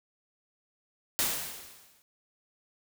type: noise with exponential decay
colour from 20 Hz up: white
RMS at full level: -26 dBFS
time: 1.19-2.02 s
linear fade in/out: 0 ms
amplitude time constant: 180 ms
effects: none